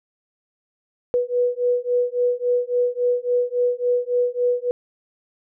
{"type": "beating tone pair", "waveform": "sine", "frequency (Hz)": [488.4, 492], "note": ["B4", "B4"], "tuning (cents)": [-19, -7], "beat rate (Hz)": 3.6, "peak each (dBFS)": -21, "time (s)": [1.14, 4.71], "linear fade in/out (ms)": 0, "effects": []}